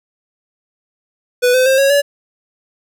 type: tone with pitch steps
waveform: square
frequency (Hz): 493.9 / 511.9 / 530.6 / 549.9 / 570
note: B4 / C5 / C5 / C#5 / C#5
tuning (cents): 0 / -38 / +24 / -14 / +48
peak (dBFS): -10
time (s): 1.42-2.02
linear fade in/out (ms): 20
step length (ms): 120
effects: none